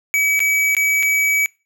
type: tone with dropouts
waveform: square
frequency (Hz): 2281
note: C#7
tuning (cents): +49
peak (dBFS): -15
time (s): 0.14-1.46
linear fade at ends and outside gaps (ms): 0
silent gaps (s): 0.393-0.403 / 0.75-0.767 / 1.027-1.031
effects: noise-tail reverb RT60 0.3 s tail -26 dB re dry